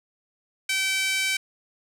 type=tone with high-pass filter; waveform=5% pulse; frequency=770 Hz; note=G5; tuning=31 cents flat; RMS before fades=-25 dBFS; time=0.69-1.37 s; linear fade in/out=5 ms; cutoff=2000 Hz; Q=7.6; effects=none

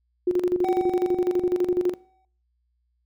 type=tone with tremolo; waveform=sine; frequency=358.3 Hz; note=F4; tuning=44 cents sharp; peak=-17 dBFS; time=0.27-1.94 s; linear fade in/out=5 ms; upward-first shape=square; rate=12 Hz; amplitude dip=70%
type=tone with exponential decay; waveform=triangle; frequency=756 Hz; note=F#5; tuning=37 cents sharp; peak=-23 dBFS; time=0.64-2.25 s; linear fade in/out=2 ms; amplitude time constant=350 ms
effects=noise-tail reverb RT60 0.5 s tail -22 dB re dry + added 60 Hz sine -68 dBFS peak until 3.05 s

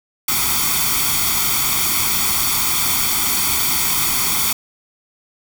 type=noise with comb filter; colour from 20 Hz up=white; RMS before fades=-18 dBFS; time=0.28-4.53 s; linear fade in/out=5 ms; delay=0.88 ms; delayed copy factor=+0.8; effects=none

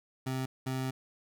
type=tone bursts at uneven times; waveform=25% pulse; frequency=130.81 Hz; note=C3; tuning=in tune; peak=-28 dBFS; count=2; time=0.26-0.46 / 0.66-0.91 s; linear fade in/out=10 ms; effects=none

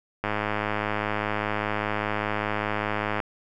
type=click train; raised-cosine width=0.5 ms; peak=-11 dBFS; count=312; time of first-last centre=0.24-3.202 s; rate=105 Hz; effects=none

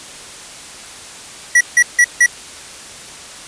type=tone bursts; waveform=square; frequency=1938 Hz; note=B6; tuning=33 cents flat; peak=-7 dBFS; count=4; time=1.55-2.262 s; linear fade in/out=5 ms; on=58 ms; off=160 ms; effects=white hiss -34 dBFS RMS until 3.47 s + resampled to 22050 Hz

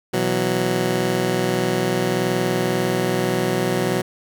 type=chord; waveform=15% pulse; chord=B suspended fourth; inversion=none; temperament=just; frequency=123.47 / 164.63 / 185.21 Hz; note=B2 / E3 / F#3; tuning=0 / -2 / +2 cents; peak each=-18 / -20 / -16 dBFS; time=0.13-4.02 s; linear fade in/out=10 ms; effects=none

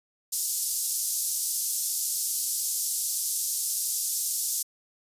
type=band-pass noise; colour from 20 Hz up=white; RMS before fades=-29 dBFS; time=0.32-4.63 s; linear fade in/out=10 ms; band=5300 to 13000 Hz; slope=24 dB/octave; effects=resampled to 32000 Hz

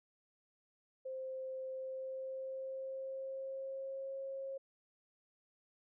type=tone with pitch glide; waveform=sine; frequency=523.3 to 540.2 Hz; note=C5 to C#5; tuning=0 to -45 cents; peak=-40 dBFS; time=1.05-4.58 s; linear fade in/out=10 ms; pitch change=+55 cents; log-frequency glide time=1.69-4.17 s; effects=none

